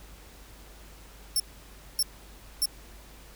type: tone bursts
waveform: 15% pulse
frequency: 5410 Hz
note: E8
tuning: 44 cents sharp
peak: -17 dBFS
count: 3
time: 1.36-2.657 s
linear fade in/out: 2 ms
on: 39 ms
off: 590 ms
effects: added 50 Hz sine -49 dBFS peak until 3.35 s + pink hiss -52 dBFS RMS until 3.35 s